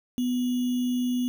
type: tone with sample-and-hold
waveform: sine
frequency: 248.1 Hz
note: B3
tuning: 8 cents sharp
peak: -23 dBFS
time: 0.18-1.28 s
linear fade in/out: 0 ms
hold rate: 3150 Hz
effects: none